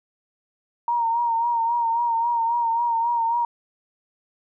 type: tone with vibrato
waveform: sine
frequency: 932.3 Hz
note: A#5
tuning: in tune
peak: -19 dBFS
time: 0.88-3.45 s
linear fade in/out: 2 ms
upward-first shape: sine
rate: 3.7 Hz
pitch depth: 43 cents each way
effects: none